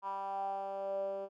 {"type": "tone with band-pass filter sweep", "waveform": "10% pulse", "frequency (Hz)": 196, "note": "G3", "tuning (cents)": 0, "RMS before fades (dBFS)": -38, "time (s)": [0.02, 1.29], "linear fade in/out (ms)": 50, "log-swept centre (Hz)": [980, 500], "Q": 7, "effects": []}